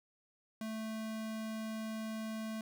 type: tone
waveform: square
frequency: 220 Hz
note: A3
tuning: in tune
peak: -39 dBFS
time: 0.61-2.61 s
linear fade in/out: 2 ms
effects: none